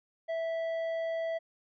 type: tone with tanh clipping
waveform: sine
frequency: 657 Hz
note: E5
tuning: 6 cents flat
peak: -32 dBFS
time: 0.28-1.39 s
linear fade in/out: 20 ms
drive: 8 dB
effects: none